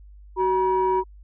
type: tone pair together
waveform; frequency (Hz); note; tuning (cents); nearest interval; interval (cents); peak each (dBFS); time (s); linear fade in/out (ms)
sine; 374.8 / 957.9; F#4 / A#5; +22 / +47; octave + major third; 1625; -20; 0.36-1.04; 50
effects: tanh soft clip ceiling -13 dBFS + added 50 Hz sine -43 dBFS peak until 1.23 s